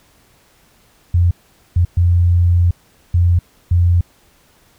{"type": "tone bursts at uneven times", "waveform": "sine", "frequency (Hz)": 87.31, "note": "F2", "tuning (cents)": 0, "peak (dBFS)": -9, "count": 5, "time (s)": [[1.14, 1.31], [1.76, 1.85], [1.97, 2.71], [3.14, 3.39], [3.71, 4.01]], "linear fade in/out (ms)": 5, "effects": ["pink hiss -53 dBFS RMS until 4.78 s"]}